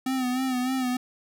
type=tone with vibrato; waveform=square; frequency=255.9 Hz; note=C4; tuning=38 cents flat; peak=-25 dBFS; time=0.06-0.97 s; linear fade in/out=5 ms; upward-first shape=sine; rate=3.3 Hz; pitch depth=53 cents each way; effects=none